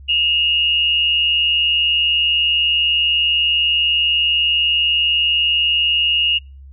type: tone pair together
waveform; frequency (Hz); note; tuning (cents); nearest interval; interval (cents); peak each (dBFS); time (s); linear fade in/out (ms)
sine; 2700 / 2860; E7 / F7; +41 / +41; minor second; 100; -21 / -14; 0.08-6.39; 20
effects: noise-tail reverb RT60 0.3 s tail -26 dB re dry + added 68 Hz sine -36 dBFS peak until 6.72 s